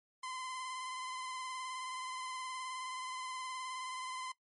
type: tone with vibrato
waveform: sawtooth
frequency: 1029 Hz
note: C6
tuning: 29 cents flat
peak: -37 dBFS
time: 0.23-4.32 s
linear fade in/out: 5 ms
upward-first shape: sine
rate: 19 Hz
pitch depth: 29 cents each way
effects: noise-tail reverb RT60 0.1 s tail -18 dB re dry + MP3 48 kbps